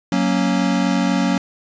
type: chord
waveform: square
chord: F# major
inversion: none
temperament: equal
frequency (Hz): 185 / 233.1 / 277.2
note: F#3 / A#3 / C#4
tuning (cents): 0 / 0 / 0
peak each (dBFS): -20 / -22 / -21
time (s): 0.12-1.38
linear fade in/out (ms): 2
effects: resampled to 16000 Hz + 9-bit